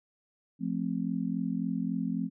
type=chord; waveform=sine; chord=F major; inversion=none; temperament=just; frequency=174.61 / 218.3 / 261.9 Hz; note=F3 / A3 / C4; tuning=0 / -13 / +2 cents; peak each=-33 dBFS; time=0.59-2.3 s; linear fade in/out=50 ms; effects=none